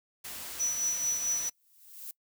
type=noise; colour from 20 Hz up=white; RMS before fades=-41 dBFS; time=0.24-1.5 s; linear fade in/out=10 ms
type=tone with tremolo; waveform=sine; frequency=5920 Hz; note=F#8; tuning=in tune; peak=-25 dBFS; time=0.59-1.5 s; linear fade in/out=20 ms; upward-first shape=triangle; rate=4.5 Hz; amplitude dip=60%
type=noise with exponential growth; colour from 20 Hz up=violet; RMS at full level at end=-39 dBFS; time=1.46-2.11 s; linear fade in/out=2 ms; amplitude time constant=140 ms
effects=noise-tail reverb RT60 0.1 s tail -23 dB re dry